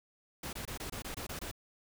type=noise bursts; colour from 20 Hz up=pink; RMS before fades=-41 dBFS; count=9; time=0.43-1.514 s; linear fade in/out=5 ms; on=100 ms; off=23 ms; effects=none